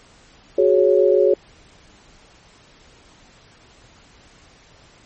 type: chord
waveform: sine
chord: F# suspended second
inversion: none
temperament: equal with one note detuned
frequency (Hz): 370 / 417.7 / 554.4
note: F#4 / G#4 / C#5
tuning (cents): 0 / +10 / 0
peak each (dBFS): -16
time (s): 0.58-1.34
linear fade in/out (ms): 5
effects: pink hiss -50 dBFS RMS until 5.05 s + MP3 32 kbps